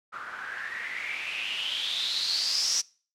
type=noise with low-pass filter sweep; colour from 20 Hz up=blue; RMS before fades=-31 dBFS; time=0.12-2.82 s; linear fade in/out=20 ms; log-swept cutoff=1300 to 5800 Hz; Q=8.3; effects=noise-tail reverb RT60 0.4 s tail -24 dB re dry